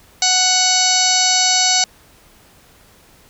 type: harmonic tone with a mistuned harmonic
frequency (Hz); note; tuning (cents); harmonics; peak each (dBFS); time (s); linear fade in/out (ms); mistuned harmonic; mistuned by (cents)
740; F#5; 0; 1 / 2 / 3 / 4 / 5 / 6 / 7 / 8 / 9 / 10; -21 / -27 / -24 / -24 / -22 / -18 / -23 / -18 / -26 / -22; 0.22-1.84; 2; 5; +53
effects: pink hiss -49 dBFS RMS until 3.29 s